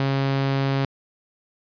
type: tone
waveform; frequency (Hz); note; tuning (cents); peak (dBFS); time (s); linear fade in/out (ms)
sawtooth; 136.5; C#3; -26; -16; 0-0.85; 2
effects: resampled to 11025 Hz